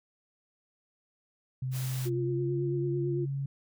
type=tone with pitch glide; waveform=sine; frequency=129.6 to 138.1 Hz; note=C3 to C#3; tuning=-16 to -6 cents; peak=-30 dBFS; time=1.62-3.46 s; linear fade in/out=5 ms; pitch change=+110 cents; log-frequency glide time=2.13-2.59 s
type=noise; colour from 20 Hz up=white; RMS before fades=-42 dBFS; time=1.71-2.1 s; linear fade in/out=50 ms
type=tone with vibrato; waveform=sine; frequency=349.2 Hz; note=F4; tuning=in tune; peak=-30 dBFS; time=2.05-3.26 s; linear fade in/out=20 ms; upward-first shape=triangle; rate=9 Hz; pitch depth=39 cents each way
effects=none